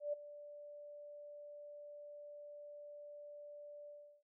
sine tone with ADSR envelope, 586 Hz, D5, 4 cents flat, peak -34 dBFS, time 0-4.23 s, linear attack 130 ms, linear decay 12 ms, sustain -16 dB, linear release 350 ms, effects none

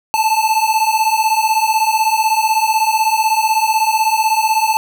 square beating tone pair, 869 / 885 Hz, A5 / A5, -22 / +10 cents, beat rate 16 Hz, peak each -16 / -16 dBFS, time 0.14-4.77 s, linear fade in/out 0 ms, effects none

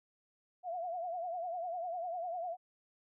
sine tone with vibrato, 698.5 Hz, F5, in tune, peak -36 dBFS, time 0.63-2.57 s, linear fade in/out 50 ms, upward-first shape triangle, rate 10 Hz, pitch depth 120 cents each way, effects none

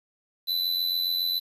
square tone with amplitude modulation, 4000 Hz, B7, 21 cents sharp, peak -22 dBFS, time 0.47-1.4 s, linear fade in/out 20 ms, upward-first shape sine, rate 87.2 Hz, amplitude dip 65%, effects resampled to 32000 Hz + 8-bit

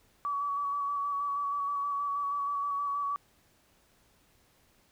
sine tone with vibrato, 1138 Hz, C#6, 45 cents sharp, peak -29 dBFS, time 0.25-3.16 s, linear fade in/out 0 ms, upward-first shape square, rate 6.3 Hz, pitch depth 19 cents each way, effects pink hiss -66 dBFS RMS until 4.91 s

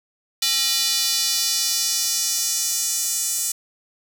square tone with high-pass filter sweep, 269.7 Hz, C#4, 47 cents flat, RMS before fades -22 dBFS, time 0.42-3.52 s, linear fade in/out 5 ms, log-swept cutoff 3900 to 7400 Hz, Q 2.1, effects none

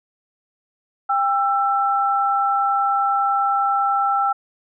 sine tone pair together, 796.8 / 1335 Hz, G5 / E6, +28 / +22 cents, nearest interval major sixth, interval 894 cents, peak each -19 dBFS, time 1.09-4.33 s, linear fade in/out 10 ms, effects none

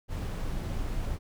brown noise, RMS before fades -32 dBFS, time 0.08-1.19 s, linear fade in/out 50 ms, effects none

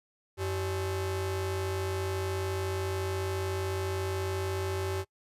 45% pulse ring-modulated tone, 237.9 Hz, A#3, 35 cents sharp, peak -27 dBFS, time 0.37-5.05 s, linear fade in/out 50 ms, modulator 146 Hz, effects noise-tail reverb RT60 0.1 s tail -23 dB re dry + resampled to 32000 Hz

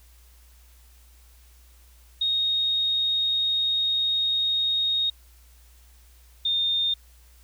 sine tone pair in turn, 3729 / 3640 Hz, A#7 / A#7, 0 / -42 cents, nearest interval unison, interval 42 cents, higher first, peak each -21 dBFS, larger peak neither, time 2.21-5.1 / 6.45-6.94 s, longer first, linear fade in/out 5 ms, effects added 60 Hz sine -51 dBFS peak until 7.43 s + white hiss -59 dBFS RMS until 7.43 s

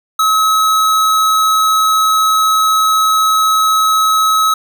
square tone, 1284 Hz, E6, 46 cents flat, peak -10 dBFS, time 0.19-4.54 s, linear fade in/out 5 ms, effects none

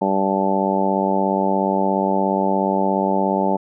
harmonic tone, 97 Hz, G2, 18 cents flat, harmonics 2 / 3 / 4 / 5 / 6 / 7 / 8 / 9, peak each -22 / -26 / -25 / -28 / -24 / -27 / -27 / -22 dBFS, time 0.01-3.57 s, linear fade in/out 10 ms, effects none

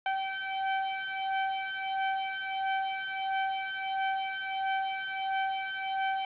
sawtooth beating tone pair, 771 / 772.5 Hz, G5 / G5, -29 / -26 cents, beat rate 1.5 Hz, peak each -29 dBFS, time 0.06-6.25 s, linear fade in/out 2 ms, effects resampled to 8000 Hz + 9-bit

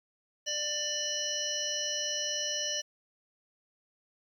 harmonic tone with a mistuned harmonic, 593 Hz, D5, 17 cents sharp, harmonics 1 / 3 / 5 / 7 / 9 / 10, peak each -40 / -42 / -35 / -44 / -38 / -35 dBFS, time 0.46-2.82 s, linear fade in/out 20 ms, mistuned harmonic 10, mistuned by -30 cents, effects 10-bit

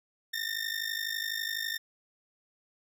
20% pulse ring-modulated tone, 1815 Hz, A#6, 47 cents flat, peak -24 dBFS, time 0.33-1.78 s, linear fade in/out 10 ms, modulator 26 Hz, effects none

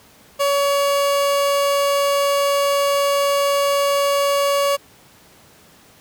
30% pulse tone, 564 Hz, C#5, 30 cents sharp, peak -13 dBFS, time 0.39-4.77 s, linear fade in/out 20 ms, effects pink hiss -49 dBFS RMS until 6 s + high-pass 80 Hz 12 dB/octave

